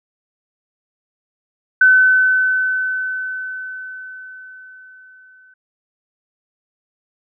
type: tone with exponential decay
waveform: sine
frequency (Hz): 1516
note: F#6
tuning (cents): +42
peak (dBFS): -6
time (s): 1.81-5.54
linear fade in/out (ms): 5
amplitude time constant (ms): 810
effects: none